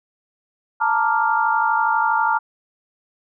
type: chord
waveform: sine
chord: Bb major seventh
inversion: third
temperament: equal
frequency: 880 / 932.3 / 1174.7 / 1396.9 Hz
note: A5 / Bb5 / D6 / F6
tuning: 0 / 0 / 0 / 0 cents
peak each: -20 / -21 / -25 / -21 dBFS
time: 0.8-2.39 s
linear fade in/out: 20 ms
effects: none